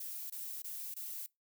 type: noise bursts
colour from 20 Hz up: violet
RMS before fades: -43 dBFS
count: 4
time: 0-1.263 s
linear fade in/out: 5 ms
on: 300 ms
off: 21 ms
effects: noise-tail reverb RT60 0.2 s tail -24 dB re dry